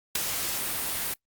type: noise with ADSR envelope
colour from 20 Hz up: white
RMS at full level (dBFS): -22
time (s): 0.15-1.14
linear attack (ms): 6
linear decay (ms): 6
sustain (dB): -8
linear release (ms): 6
effects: noise-tail reverb RT60 0.1 s tail -23 dB re dry + Opus 48 kbps